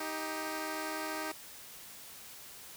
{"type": "tone pair together", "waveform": "10% pulse", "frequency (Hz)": [313.1, 394.5], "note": ["D#4", "G4"], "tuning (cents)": [11, 11], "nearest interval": "major third", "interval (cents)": 400, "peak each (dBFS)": [-29, -33], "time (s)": [0, 1.32], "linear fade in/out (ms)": 5, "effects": ["white hiss -50 dBFS RMS until 2.76 s"]}